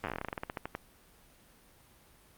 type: slowing click train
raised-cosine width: 0.5 ms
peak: -20 dBFS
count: 20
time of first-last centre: 0.04-0.751 s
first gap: 9 ms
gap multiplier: 1.14
effects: pink hiss -61 dBFS RMS until 2.37 s + Opus 48 kbps